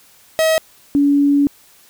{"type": "tone pair in turn", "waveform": ["45% pulse", "sine"], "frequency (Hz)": [639, 284.6], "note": ["D#5", "C#4"], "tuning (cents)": [46, 46], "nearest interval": "octave + major second", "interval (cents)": 1400, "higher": "first", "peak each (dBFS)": [-12, -10], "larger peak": "second", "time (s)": [[0.39, 0.58], [0.95, 1.47]], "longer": "second", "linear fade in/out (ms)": 0, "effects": ["white hiss -49 dBFS RMS until 1.89 s"]}